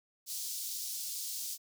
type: high-pass noise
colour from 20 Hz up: pink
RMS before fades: -39 dBFS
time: 0.26-1.58 s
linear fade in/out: 50 ms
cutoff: 4500 Hz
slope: 24 dB/octave
effects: none